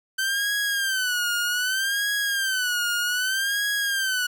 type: tone with vibrato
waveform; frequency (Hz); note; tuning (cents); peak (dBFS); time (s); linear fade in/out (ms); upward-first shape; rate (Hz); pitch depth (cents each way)
sawtooth; 1537; G6; -35; -19; 0.18-4.27; 10; sine; 0.64; 130
effects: none